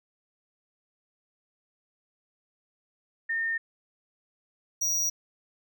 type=tone pair in turn; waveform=sine / square; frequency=1822 / 5764 Hz; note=A#6 / F#8; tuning=-40 / -46 cents; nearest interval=octave + minor sixth; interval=1994 cents; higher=second; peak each=-26 / -25 dBFS; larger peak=second; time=3.29-3.58 / 4.81-5.1 s; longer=neither; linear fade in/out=10 ms; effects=none